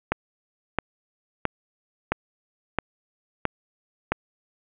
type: click train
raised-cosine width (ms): 0.5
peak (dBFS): -6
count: 7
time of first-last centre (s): 0.12-4.12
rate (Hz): 1.5
effects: resampled to 8000 Hz + 7-bit